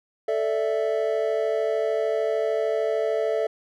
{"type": "chord", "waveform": "triangle", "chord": "A suspended fourth", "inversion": "none", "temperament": "just", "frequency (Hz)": [440, 586.7, 660], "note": ["A4", "D5", "E5"], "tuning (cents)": [0, -2, 2], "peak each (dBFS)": [-23, -26, -24], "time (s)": [0.28, 3.47], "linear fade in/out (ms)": 5, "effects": []}